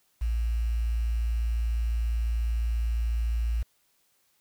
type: tone with quantisation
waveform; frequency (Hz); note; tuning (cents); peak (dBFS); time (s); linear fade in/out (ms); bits
sine; 57.1; A#1; -35; -24; 0.21-3.63; 10; 8
effects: white hiss -69 dBFS RMS until 4.4 s